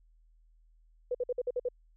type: tone bursts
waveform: sine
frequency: 493.9 Hz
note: B4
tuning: in tune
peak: -28 dBFS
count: 7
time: 1.11-1.687 s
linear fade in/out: 5 ms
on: 37 ms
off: 53 ms
effects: added 40 Hz sine -60 dBFS peak until 1.96 s